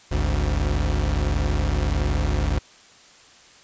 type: tone pair together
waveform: 35% pulse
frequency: 51.92 / 73.42 Hz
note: G#1 / D2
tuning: 0 / 0 cents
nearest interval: tritone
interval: 600 cents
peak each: -21 / -21 dBFS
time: 0.11-2.59 s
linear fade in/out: 10 ms
effects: white hiss -50 dBFS RMS until 3.63 s + resampled to 16000 Hz